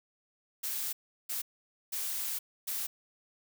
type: noise bursts at uneven times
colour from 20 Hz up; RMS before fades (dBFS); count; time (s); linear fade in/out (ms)
blue; -35; 4; 0.63-0.93 / 1.29-1.42 / 1.92-2.39 / 2.67-2.87; 10
effects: none